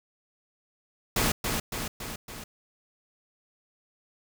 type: noise with echo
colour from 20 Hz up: pink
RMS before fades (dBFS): -25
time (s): 1.16-1.32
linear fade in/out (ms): 5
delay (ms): 280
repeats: 4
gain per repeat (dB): -4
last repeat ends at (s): 2.44
effects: none